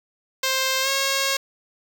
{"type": "tone with pitch glide", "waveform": "5% pulse", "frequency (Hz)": [526, 544.2], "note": ["C5", "C#5"], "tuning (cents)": [9, -32], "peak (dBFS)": -9, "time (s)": [0.43, 1.37], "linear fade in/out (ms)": 5, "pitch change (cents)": 59, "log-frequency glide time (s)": [0.82, 0.88], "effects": ["8-bit"]}